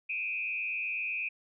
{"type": "tone with frequency modulation", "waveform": "sine", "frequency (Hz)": 2489, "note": "D#7", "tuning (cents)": 0, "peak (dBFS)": -31, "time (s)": [0.09, 1.29], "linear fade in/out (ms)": 10, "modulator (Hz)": 108, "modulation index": 1.1, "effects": []}